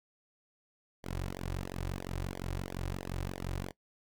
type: tone with flanger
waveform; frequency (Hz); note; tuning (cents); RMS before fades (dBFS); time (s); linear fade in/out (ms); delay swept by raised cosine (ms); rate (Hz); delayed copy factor
sawtooth; 45.75; F#1; -19; -38; 1.03-3.72; 20; 0.72 to 4.62; 3; -1
effects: noise-tail reverb RT60 0.1 s tail -21 dB re dry